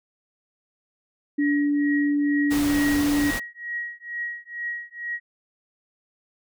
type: tone with tremolo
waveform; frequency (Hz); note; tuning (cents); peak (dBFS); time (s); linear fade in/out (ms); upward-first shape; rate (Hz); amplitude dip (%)
sine; 1900; A#6; +33; -25; 1.38-5.2; 50; triangle; 2.2; 100
type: tone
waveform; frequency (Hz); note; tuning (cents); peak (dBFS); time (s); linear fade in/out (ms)
sine; 289.9; D4; -22; -19; 1.38-3.31; 10
type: noise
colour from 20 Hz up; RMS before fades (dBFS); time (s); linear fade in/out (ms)
pink; -30; 2.5-3.4; 20
effects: none